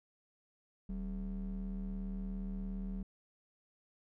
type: ring-modulated tone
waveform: triangle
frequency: 115 Hz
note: A#2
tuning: 23 cents flat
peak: -32 dBFS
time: 0.89-3.03 s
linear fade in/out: 5 ms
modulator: 76.4 Hz
effects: none